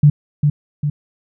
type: tone with echo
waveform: sine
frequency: 146.83 Hz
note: D3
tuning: in tune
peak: -5 dBFS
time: 0.03-0.1 s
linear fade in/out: 5 ms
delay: 400 ms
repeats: 2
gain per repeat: -5 dB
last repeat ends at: 0.9 s
effects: none